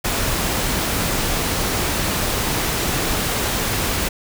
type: noise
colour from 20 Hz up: pink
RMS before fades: -21 dBFS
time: 0.04-4.09 s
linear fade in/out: 10 ms
effects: none